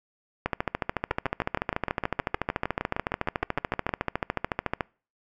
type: two click trains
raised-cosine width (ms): 0.5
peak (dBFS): -10 / -12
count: 61 / 19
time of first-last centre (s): 0.46-4.808 / 1.11-3.892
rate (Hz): 13.8 / 6.47
effects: noise-tail reverb RT60 0.4 s tail -26 dB re dry